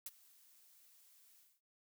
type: noise with ADSR envelope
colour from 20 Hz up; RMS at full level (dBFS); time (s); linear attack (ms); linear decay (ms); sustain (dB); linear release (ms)
blue; -43; 0.06-1.61; 4; 32; -23; 220
effects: noise-tail reverb RT60 0.2 s tail -22 dB re dry